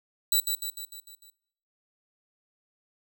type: tone with echo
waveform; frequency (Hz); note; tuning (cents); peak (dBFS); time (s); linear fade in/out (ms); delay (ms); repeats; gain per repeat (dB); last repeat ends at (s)
10% pulse; 3951; B7; 0; -13; 0.32-0.4; 2; 150; 6; -5; 1.3
effects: noise-tail reverb RT60 0.7 s tail -22 dB re dry